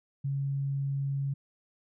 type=tone; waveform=sine; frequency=138.5 Hz; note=C#3; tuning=1 cent flat; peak=-28 dBFS; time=0.24-1.34 s; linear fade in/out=10 ms; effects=none